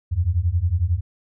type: beating tone pair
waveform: sine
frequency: 81.3 / 92.3 Hz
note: E2 / F#2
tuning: -23 / -4 cents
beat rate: 11 Hz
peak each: -21 / -20 dBFS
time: 0.11-1.01 s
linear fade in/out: 20 ms
effects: none